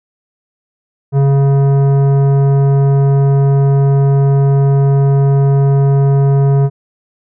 sine tone with tanh clipping, 138.59 Hz, C#3, in tune, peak -9 dBFS, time 1.12-6.7 s, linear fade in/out 50 ms, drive 13 dB, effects none

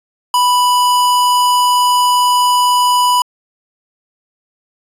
square tone, 987.8 Hz, B5, in tune, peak -10 dBFS, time 0.34-3.22 s, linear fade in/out 2 ms, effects resampled to 32000 Hz

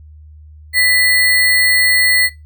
sine tone with sample-and-hold, 1985 Hz, B6, 8 cents sharp, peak -9 dBFS, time 0.73-2.3 s, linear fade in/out 50 ms, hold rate 6300 Hz, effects noise-tail reverb RT60 0.2 s tail -17 dB re dry + added 76 Hz sine -36 dBFS peak until 2.45 s

